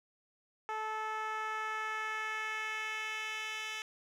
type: tone with band-pass filter sweep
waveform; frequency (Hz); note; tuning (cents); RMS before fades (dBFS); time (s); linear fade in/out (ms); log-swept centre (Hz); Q
10% pulse; 435; A4; -20; -38; 0.69-3.82; 0; 900 to 3400; 1.4
effects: none